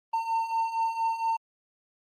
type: beating tone pair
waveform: triangle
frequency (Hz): 903 / 907.3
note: A5 / A#5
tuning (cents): +45 / -47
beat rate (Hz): 4.3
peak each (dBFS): -30 / -25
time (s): 0.13-1.37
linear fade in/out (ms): 10
effects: Opus 32 kbps